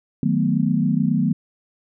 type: chord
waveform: sine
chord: B dominant seventh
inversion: first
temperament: equal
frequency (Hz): 155.56 / 185 / 220 / 246.9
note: D#3 / F#3 / A3 / B3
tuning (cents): 0 / 0 / 0 / 0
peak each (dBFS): -22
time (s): 0.23-1.33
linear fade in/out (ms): 2
effects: none